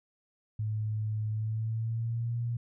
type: tone with pitch glide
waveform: sine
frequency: 107.8 to 118.24 Hz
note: A2 to A#2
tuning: -35 to +25 cents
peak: -29 dBFS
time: 0.59-2.57 s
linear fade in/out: 5 ms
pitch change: +160 cents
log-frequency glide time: 1.29-2.38 s
effects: none